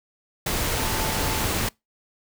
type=tone in noise; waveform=sine; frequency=880 Hz; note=A5; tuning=in tune; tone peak=-34 dBFS; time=0.76-1.45 s; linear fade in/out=5 ms; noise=pink; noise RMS=-25 dBFS; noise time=0.46-1.69 s; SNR=-12 dB; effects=noise-tail reverb RT60 0.2 s tail -25 dB re dry